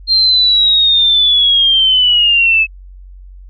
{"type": "linear sweep", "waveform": "sine", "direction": "down", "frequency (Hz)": [4200, 2591], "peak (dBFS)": -7, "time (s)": [0.07, 2.67], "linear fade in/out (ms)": 50, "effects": ["added 46 Hz sine -32 dBFS peak until 3.49 s", "Opus 48 kbps"]}